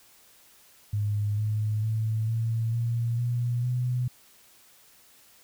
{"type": "tone with pitch steps", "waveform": "sine", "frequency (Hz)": [103.83, 107, 110.26, 113.62, 117.09, 120.66, 124.33], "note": ["G#2", "A2", "A2", "A#2", "A#2", "B2", "B2"], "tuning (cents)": [0, -48, 4, -44, 8, -40, 12], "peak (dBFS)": -24, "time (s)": [0.93, 4.08], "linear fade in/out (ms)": 5, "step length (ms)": 450, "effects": ["white hiss -57 dBFS RMS until 5.43 s"]}